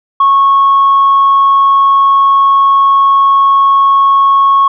sine tone, 1100 Hz, C#6, 14 cents flat, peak -3 dBFS, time 0.2-4.68 s, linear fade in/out 5 ms, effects tanh soft clip ceiling -1 dBFS

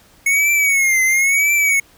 square tone with vibrato, 2195 Hz, C#7, 18 cents flat, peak -13 dBFS, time 0.26-1.8 s, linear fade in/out 5 ms, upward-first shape triangle, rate 0.98 Hz, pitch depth 120 cents each way, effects pink hiss -50 dBFS RMS until 1.97 s

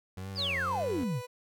30% pulse tone with vibrato, 92 Hz, F#2, 9 cents flat, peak -35 dBFS, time 0.17-1.04 s, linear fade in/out 5 ms, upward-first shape triangle, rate 1.9 Hz, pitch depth 110 cents each way
sine exponential sweep, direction down, 5274 to 104.9 Hz, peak -29 dBFS, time 0.35-1.22 s, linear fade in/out 50 ms
30% pulse tone with pitch glide, 562 to 494.9 Hz, C#5 to B4, +24 to +4 cents, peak -37 dBFS, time 0.37-1.27 s, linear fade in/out 20 ms, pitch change -220 cents, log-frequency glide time 0.48-0.87 s
effects none

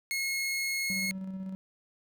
sawtooth tone, 2167 Hz, C#7, 40 cents flat, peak -26 dBFS, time 0.11-1.11 s, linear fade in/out 0 ms
triangle tone with tremolo, 189.9 Hz, F#3, 45 cents sharp, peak -32 dBFS, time 0.9-1.55 s, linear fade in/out 0 ms, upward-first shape square, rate 16 Hz, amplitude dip 30%
effects none

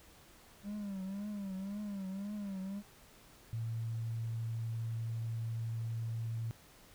triangle tone with vibrato, 198.7 Hz, G3, 24 cents sharp, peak -36 dBFS, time 0.63-2.83 s, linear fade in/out 50 ms, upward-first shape triangle, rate 1.9 Hz, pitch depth 110 cents each way
sine tone, 114 Hz, A#2, 38 cents flat, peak -35 dBFS, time 3.53-6.51 s, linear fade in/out 0 ms
effects pink hiss -60 dBFS RMS until 6.94 s

